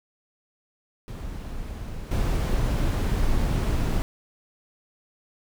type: noise with level steps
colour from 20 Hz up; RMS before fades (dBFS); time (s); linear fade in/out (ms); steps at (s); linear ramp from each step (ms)
brown; -34 / -23; 1.08-4.02; 0; 2.11; 5
effects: none